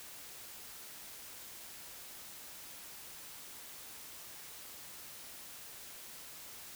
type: silence
effects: white hiss -50 dBFS RMS until 6.75 s